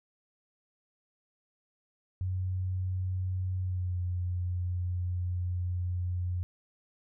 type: tone with pitch glide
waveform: sine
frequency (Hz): 92.5 to 89.5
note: F#2 to F2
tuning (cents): 0 to +43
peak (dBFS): -29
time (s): 2.21-6.43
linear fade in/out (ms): 0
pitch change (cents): -57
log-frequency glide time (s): 3.61-3.96
effects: none